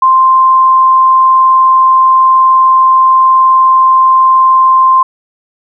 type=tone; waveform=sine; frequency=1046.5 Hz; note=C6; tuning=in tune; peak=-3 dBFS; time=0.02-5.03 s; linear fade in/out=5 ms; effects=none